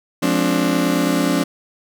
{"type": "chord", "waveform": "35% pulse", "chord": "D half-diminished seventh", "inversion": "first", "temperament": "just", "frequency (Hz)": [176.2, 211.4, 264.3, 293.7], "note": ["F3", "Ab3", "C4", "D4"], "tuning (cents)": [16, 31, 18, 0], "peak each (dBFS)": [-20, -23, -19, -18], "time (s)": [0.22, 1.44], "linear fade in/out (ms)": 10, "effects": []}